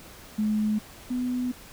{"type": "tone pair in turn", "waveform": "sine", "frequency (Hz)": [213.4, 249.5], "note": ["G#3", "B3"], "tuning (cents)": [47, 18], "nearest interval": "minor third", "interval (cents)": 271, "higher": "second", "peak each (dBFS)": [-22, -25], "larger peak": "first", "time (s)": [[0.38, 0.79], [1.1, 1.52]], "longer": "second", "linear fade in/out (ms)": 10, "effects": ["pink hiss -47 dBFS RMS until 1.72 s"]}